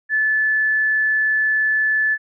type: tone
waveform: sine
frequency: 1737 Hz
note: A6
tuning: 23 cents flat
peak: -15 dBFS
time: 0.09-2.18 s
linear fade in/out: 50 ms
effects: none